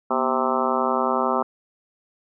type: harmonic tone with a mistuned harmonic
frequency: 130.81 Hz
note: C3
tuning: in tune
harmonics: 2 / 3 / 4 / 5 / 6 / 7 / 8 / 9 / 10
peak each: -28 / -28 / -28 / -28 / -28 / -28 / -28 / -28 / -28 dBFS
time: 0.1-1.43 s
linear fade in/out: 10 ms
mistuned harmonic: 2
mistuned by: -130 cents
effects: none